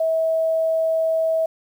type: tone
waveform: sine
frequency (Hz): 647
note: E5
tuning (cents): -32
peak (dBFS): -17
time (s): 0-1.46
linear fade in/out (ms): 5
effects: 8-bit